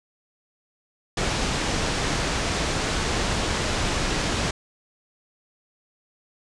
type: low-pass noise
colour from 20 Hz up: pink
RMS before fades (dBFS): -25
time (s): 1.17-4.51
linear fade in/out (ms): 5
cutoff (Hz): 7600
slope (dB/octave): 24
effects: resampled to 24000 Hz